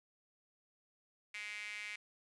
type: tone with high-pass filter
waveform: sawtooth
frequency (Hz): 209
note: G#3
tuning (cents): +11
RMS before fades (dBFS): -45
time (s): 1.34-1.96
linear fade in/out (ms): 5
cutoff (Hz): 2200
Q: 6.7
effects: resampled to 22050 Hz